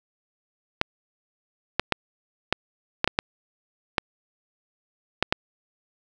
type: clicks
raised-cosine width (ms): 0.3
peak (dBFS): -3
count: 10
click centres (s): 0.814 / 1.796 / 1.923 / 2.526 / 3.044 / 3.076 / 3.189 / 3.982 / 5.226 / 5.325
effects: none